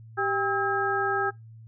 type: tone cluster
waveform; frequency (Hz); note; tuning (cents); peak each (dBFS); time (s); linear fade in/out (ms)
sine; 390.9 / 799 / 1291 / 1617; G4 / G5 / E6 / G#6; -5 / +33 / -37 / -47; -29; 0.17-1.31; 20
effects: noise-tail reverb RT60 0.2 s tail -23 dB re dry + added 112 Hz sine -44 dBFS peak until 1.67 s